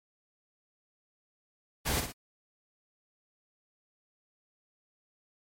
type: noise with echo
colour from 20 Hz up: pink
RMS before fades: -30 dBFS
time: 1.85-2.01 s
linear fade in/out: 20 ms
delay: 58 ms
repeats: 2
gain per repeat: -6 dB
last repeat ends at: 2.126 s
effects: MP3 64 kbps